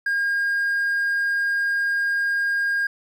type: tone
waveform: triangle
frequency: 1619 Hz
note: G#6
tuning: 45 cents flat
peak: -17 dBFS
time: 0.06-2.87 s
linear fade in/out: 5 ms
effects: tanh soft clip ceiling -14 dBFS